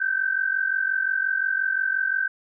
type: tone pair together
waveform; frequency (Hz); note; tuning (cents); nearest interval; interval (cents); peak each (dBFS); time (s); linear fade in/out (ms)
sine; 1529 / 1574.7; G6 / G6; -44 / +7; minor second; 51; -24; 0-2.28; 10
effects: none